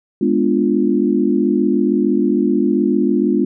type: chord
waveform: sine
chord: G# diminished seventh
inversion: none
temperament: equal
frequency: 207.7 / 246.9 / 293.7 / 349.2 Hz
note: G#3 / B3 / D4 / F4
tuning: 0 / 0 / 0 / 0 cents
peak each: -18 dBFS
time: 0.21-3.45 s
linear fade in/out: 5 ms
effects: none